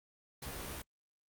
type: noise with comb filter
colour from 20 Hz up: pink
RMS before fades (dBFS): -43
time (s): 0.42-0.82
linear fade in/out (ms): 5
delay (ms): 15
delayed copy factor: +0.95
effects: Opus 32 kbps